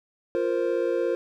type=chord; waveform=triangle; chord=F suspended fourth; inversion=none; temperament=equal; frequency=349.2 / 466.2 / 523.3 Hz; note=F4 / Bb4 / C5; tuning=0 / 0 / 0 cents; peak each=-25 dBFS; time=0.35-1.15 s; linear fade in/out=0 ms; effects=none